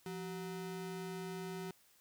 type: ring-modulated tone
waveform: square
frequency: 277.2 Hz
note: C#4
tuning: in tune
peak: -39 dBFS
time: 0.06-1.71 s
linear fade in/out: 2 ms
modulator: 104 Hz
effects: white hiss -68 dBFS RMS until 2 s